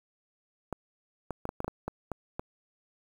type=clicks; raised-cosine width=1 ms; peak=-19 dBFS; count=10; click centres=0.727 / 1.307 / 1.454 / 1.491 / 1.604 / 1.645 / 1.68 / 1.88 / 2.117 / 2.395 s; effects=8-bit